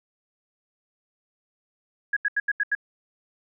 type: tone bursts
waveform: sine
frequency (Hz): 1661.2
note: G#6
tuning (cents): 0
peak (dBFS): -20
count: 6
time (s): 2.13-2.751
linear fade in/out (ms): 5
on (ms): 36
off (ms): 81
effects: none